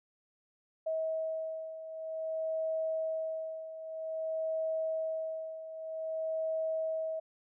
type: beating tone pair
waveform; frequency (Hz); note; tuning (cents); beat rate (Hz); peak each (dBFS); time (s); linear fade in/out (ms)
sine; 640 / 640.52; D#5 / E5; +49 / -50; 0.52; -39 / -34; 0.86-7.2; 10
effects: none